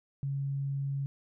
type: tone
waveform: sine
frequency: 138.59 Hz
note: C#3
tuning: in tune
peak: -30 dBFS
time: 0.23-1.06 s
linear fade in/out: 0 ms
effects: none